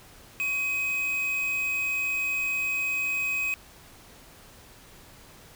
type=tone with quantisation; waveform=triangle; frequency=2529 Hz; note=D#7; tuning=28 cents sharp; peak=-24 dBFS; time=0.4-3.54 s; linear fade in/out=0 ms; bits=6; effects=pink hiss -51 dBFS RMS until 5.55 s